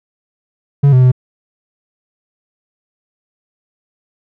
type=tone with pitch steps; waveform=triangle; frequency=141.2 / 127.9 / 126.9 Hz; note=C#3 / C3 / B2; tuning=+32 / -39 / +47 cents; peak=-3 dBFS; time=0.83-1.118 s; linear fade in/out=10 ms; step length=96 ms; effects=none